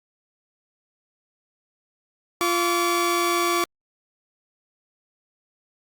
sawtooth tone pair together, 346.5 / 1144.8 Hz, F4 / D6, -14 / -45 cents, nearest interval octave + major sixth, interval 2069 cents, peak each -19 dBFS, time 2.41-3.64 s, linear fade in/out 0 ms, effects Opus 48 kbps

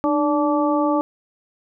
harmonic tone with a mistuned harmonic, 290 Hz, D4, 22 cents flat, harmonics 1 / 2 / 3 / 4, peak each -19 / -22 / -24 / -25 dBFS, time 0.04-1.01 s, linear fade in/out 0 ms, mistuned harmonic 1, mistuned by +66 cents, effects none

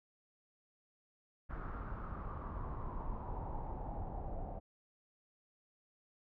brown noise with low-pass filter sweep, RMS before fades -42 dBFS, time 1.49-4.6 s, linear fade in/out 20 ms, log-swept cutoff 1400 to 710 Hz, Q 5.2, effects none

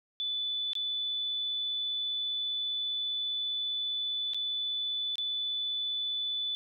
sine tone with dropouts, 3485 Hz, A7, 17 cents flat, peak -30 dBFS, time 0.2-6.55 s, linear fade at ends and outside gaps 0 ms, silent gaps 0.733-0.753 / 4.335-4.345 / 5.156-5.182 s, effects none

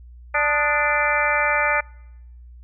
harmonic tone with a mistuned harmonic, 293.7 Hz, D4, in tune, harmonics 2 / 3 / 4 / 5 / 6 / 7 / 8, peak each -25 / -25 / -25 / -25 / -25 / -25 / -25 dBFS, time 0.34-1.81 s, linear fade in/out 10 ms, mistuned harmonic 4, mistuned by +91 cents, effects noise-tail reverb RT60 0.9 s tail -26 dB re dry + added 60 Hz sine -40 dBFS peak until 2.63 s

